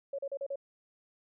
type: tone bursts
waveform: sine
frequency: 554.4 Hz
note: C#5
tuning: in tune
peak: -33 dBFS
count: 5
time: 0.13-0.558 s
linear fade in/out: 5 ms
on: 56 ms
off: 37 ms
effects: none